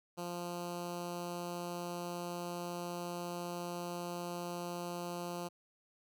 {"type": "tone with notch filter", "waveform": "10% pulse", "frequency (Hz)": 174.61, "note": "F3", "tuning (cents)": 0, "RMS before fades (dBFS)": -41, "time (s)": [0.17, 5.49], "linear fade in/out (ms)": 20, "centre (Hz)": 2100, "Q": 1.6, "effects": []}